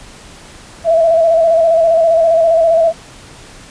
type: tone with vibrato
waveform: sine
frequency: 659 Hz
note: E5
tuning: 1 cent flat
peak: -7 dBFS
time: 0.84-2.93 s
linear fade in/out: 50 ms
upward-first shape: square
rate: 15 Hz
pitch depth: 35 cents each way
effects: pink hiss -37 dBFS RMS until 3.7 s + resampled to 22050 Hz